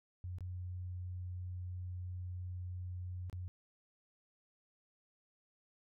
sine tone with dropouts, 90.3 Hz, F#2, 42 cents flat, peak -40 dBFS, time 0.24-3.48 s, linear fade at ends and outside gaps 0 ms, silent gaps 0.385-0.407 / 3.298-3.328 s, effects none

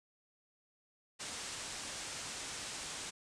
white low-pass noise, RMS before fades -44 dBFS, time 1.19-3.11 s, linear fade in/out 20 ms, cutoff 8900 Hz, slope 48 dB/octave, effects none

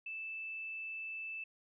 sine tone, 2637 Hz, E7, in tune, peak -40 dBFS, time 0.06-1.44 s, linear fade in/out 5 ms, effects none

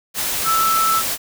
sine tone in noise, 1318.5 Hz, E6, in tune, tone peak -15 dBFS, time 0.44-1.03 s, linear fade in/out 50 ms, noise white, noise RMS -22 dBFS, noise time 0.14-1.18 s, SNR +4 dB, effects none

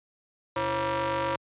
sawtooth ring-modulated tone, 207.7 Hz, G#3, in tune, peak -19 dBFS, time 0.56-1.36 s, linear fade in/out 5 ms, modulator 751 Hz, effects high-pass 80 Hz 12 dB/octave + resampled to 8000 Hz

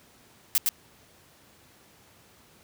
blue noise with echo, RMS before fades -22 dBFS, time 0.55-0.58 s, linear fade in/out 0 ms, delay 110 ms, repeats 1, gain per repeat -2 dB, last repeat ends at 0.69 s, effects pink hiss -57 dBFS RMS until 2.63 s + high-pass 80 Hz 12 dB/octave

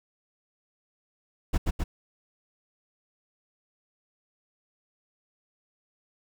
brown noise with echo, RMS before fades -23 dBFS, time 1.53-1.58 s, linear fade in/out 10 ms, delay 130 ms, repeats 2, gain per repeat -2 dB, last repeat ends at 1.84 s, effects none

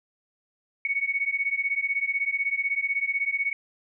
sine beating tone pair, 2217 / 2233 Hz, C#7 / C#7, 0 / +12 cents, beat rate 16 Hz, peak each -27 dBFS, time 0.85-3.53 s, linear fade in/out 2 ms, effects none

